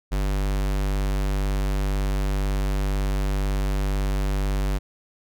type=tone; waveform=square; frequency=49 Hz; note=G1; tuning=in tune; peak=-22 dBFS; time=0.11-4.79 s; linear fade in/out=20 ms; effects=none